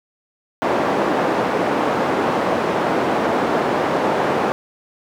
white band-pass noise, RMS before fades -19 dBFS, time 0.62-4.52 s, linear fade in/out 0 ms, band 220 to 770 Hz, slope 12 dB/octave, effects none

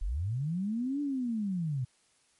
sine linear two-way sweep, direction up then down, 33.24 to 293.7 to 120.5 Hz, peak -29 dBFS, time 0.01-1.85 s, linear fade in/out 10 ms, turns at 1.01 s, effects white hiss -68 dBFS RMS until 2.39 s + MP3 48 kbps

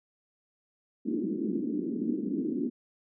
pink band-pass noise, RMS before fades -31 dBFS, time 1.05-2.7 s, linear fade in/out 20 ms, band 210 to 350 Hz, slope 48 dB/octave, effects none

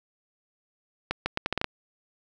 accelerating click train, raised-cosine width 0.3 ms, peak -10 dBFS, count 8, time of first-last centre 1.11-1.643 s, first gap 150 ms, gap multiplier 0.76, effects none

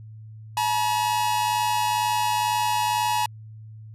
45% pulse tone pair together, 856 / 958.1 Hz, A5 / A#5, -48 / +47 cents, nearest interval major second, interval 195 cents, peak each -24 dBFS, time 0.57-3.26 s, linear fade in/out 2 ms, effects added 109 Hz sine -39 dBFS peak until 3.94 s + resampled to 32000 Hz

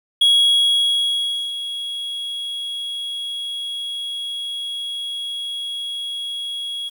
triangle tone with ADSR envelope, 3322 Hz, G#7, in tune, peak -9 dBFS, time 0.21-6.9 s, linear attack 7 ms, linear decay 1300 ms, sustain -14 dB, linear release 24 ms, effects 8-bit

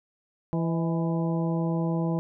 harmonic tone with a mistuned harmonic, 166.3 Hz, E3, 16 cents sharp, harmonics 1 / 2 / 3 / 4 / 5 / 6, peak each -25 / -31 / -35 / -37 / -39 / -41 dBFS, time 0.53-2.19 s, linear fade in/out 0 ms, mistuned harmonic 4, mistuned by -57 cents, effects none

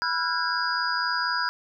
sine tone cluster, 985 / 1354 / 1458 / 1626 / 4899 Hz, B5 / E6 / F#6 / G#6 / D#8, -5 / +46 / -26 / -37 / -28 cents, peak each -30 dBFS, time 0.02-1.49 s, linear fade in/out 0 ms, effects none

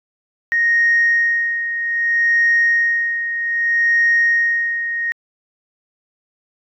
sine tone with tremolo, 1864.7 Hz, A#6, in tune, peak -10 dBFS, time 0.52-5.12 s, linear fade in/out 0 ms, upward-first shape sine, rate 0.63 Hz, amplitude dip 65%, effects tanh soft clip ceiling -7 dBFS

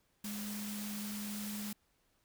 sine tone in noise, 207.7 Hz, G#3, in tune, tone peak -40 dBFS, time 0.24-1.73 s, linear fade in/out 5 ms, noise white, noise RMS -45 dBFS, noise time 0.24-1.73 s, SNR +2 dB, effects pink hiss -75 dBFS RMS until 2.24 s

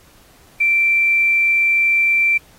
sine tone with quantisation, 2347 Hz, D7, 2 cents flat, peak -12 dBFS, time 0.6-2.38 s, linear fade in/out 10 ms, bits 7, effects pink hiss -50 dBFS RMS until 2.58 s + AAC 48 kbps

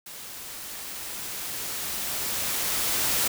white noise with level ramp, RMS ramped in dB -41 to -24 dBFS, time 0.06-3.28 s, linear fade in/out 5 ms, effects none

